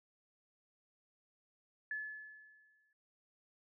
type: tone with exponential decay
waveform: sine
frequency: 1721 Hz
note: A6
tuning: 39 cents flat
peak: -36 dBFS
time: 1.91-2.93 s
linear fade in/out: 2 ms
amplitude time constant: 220 ms
effects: none